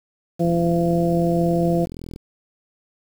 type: harmonic tone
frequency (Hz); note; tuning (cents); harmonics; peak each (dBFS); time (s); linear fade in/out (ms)
170.1; F3; -45; 1 / 2 / 3 / 4; -19 / -22 / -24 / -25; 0.39-1.86; 20
type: click train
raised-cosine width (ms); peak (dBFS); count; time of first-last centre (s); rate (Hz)
3; -22; 72; 0.45-2.161; 41.5
effects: 7-bit